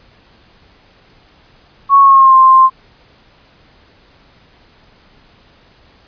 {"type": "tone with pitch glide", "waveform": "sine", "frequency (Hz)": [1107, 1050.9], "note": ["C#6", "C6"], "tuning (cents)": [-3, 7], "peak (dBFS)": -3, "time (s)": [1.89, 2.7], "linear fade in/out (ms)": 50, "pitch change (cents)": -90, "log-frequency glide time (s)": [2, 2.36], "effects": ["pink hiss -48 dBFS RMS until 6.07 s", "resampled to 11025 Hz"]}